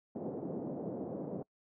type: band-pass noise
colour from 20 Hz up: pink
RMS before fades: -40 dBFS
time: 0.15-1.43 s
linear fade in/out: 5 ms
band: 170 to 590 Hz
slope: 24 dB/octave
effects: noise-tail reverb RT60 0.1 s tail -25 dB re dry